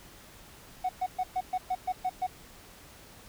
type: tone bursts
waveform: triangle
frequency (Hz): 740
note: F#5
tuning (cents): 0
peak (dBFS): -23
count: 9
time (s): 0.84-2.268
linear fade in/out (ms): 10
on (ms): 52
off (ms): 120
effects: tanh soft clip ceiling -22 dBFS + pink hiss -52 dBFS RMS until 3.28 s